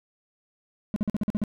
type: tone bursts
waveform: triangle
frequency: 210 Hz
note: G#3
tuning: 19 cents sharp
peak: -20 dBFS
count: 8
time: 0.94-1.438 s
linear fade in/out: 0 ms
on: 22 ms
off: 46 ms
effects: none